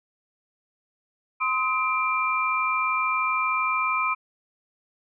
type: tone cluster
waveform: sine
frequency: 1034 / 1267 / 2370 Hz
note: C6 / D#6 / D7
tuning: -21 / +31 / +15 cents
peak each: -26 / -26 / -26 dBFS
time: 1.4-4.15 s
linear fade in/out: 20 ms
effects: none